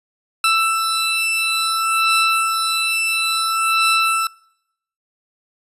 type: beating tone pair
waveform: 20% pulse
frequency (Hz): 1327 / 1327.58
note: E6 / E6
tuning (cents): +11 / +12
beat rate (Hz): 0.58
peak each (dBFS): -13 / -15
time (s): 0.44-4.27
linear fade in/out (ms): 2
effects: noise-tail reverb RT60 0.8 s tail -24 dB re dry + resampled to 32000 Hz